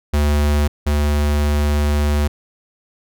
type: tone pair in turn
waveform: square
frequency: 73.6 / 73.6 Hz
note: D2 / D2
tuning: +4 / +4 cents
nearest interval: unison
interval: 0 cents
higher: neither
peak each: -14 / -15 dBFS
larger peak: first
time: 0.13-0.68 / 0.86-2.28 s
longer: second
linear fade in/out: 10 ms
effects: none